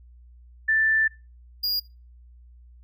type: tone pair in turn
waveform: sine / square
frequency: 1767 / 4847 Hz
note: A6 / D#8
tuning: +7 / -46 cents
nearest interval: octave + perfect fourth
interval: 1747 cents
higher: second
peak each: -18 / -23 dBFS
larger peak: first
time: 0.68-1.08 / 1.63-1.8 s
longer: first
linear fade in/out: 10 ms
effects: noise-tail reverb RT60 0.3 s tail -24 dB re dry + added 60 Hz sine -47 dBFS peak until 2.83 s